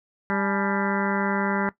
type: harmonic tone with a mistuned harmonic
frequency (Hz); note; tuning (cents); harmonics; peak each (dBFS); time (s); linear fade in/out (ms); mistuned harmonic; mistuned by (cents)
198.1; G3; +18; 1 / 2 / 3 / 4 / 5 / 6 / 7 / 8 / 9 / 10; -26 / -31 / -33 / -32 / -33 / -36 / -31 / -33 / -36 / -35; 0.3-1.69; 0; 4; +120
effects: noise-tail reverb RT60 0.1 s tail -17 dB re dry